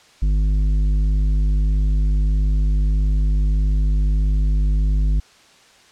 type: tone with tanh clipping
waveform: sine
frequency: 50.8 Hz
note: G#1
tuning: 38 cents flat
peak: -16 dBFS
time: 0.22-5.2 s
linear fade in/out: 5 ms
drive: 9 dB
effects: white hiss -50 dBFS RMS until 5.91 s + low-pass 6000 Hz 12 dB/octave